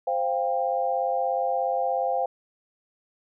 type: chord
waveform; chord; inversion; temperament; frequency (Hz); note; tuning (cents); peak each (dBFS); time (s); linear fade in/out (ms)
sine; C suspended fourth; none; equal with one note detuned; 523.3 / 698.5 / 795.4; C5 / F5 / G5; 0 / 0 / +25; -27; 0.07-2.26; 5
effects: none